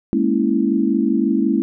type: chord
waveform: sine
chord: A# half-diminished seventh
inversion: third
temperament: equal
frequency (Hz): 207.7 / 233.1 / 277.2 / 329.6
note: G#3 / A#3 / C#4 / E4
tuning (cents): 0 / 0 / 0 / 0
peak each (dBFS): -20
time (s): 0.13-1.62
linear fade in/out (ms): 0
effects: none